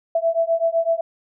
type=beating tone pair; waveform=sine; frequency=659.3 / 667.2 Hz; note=E5 / E5; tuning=0 / +21 cents; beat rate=7.9 Hz; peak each=-20 dBFS; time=0.15-1.01 s; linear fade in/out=5 ms; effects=none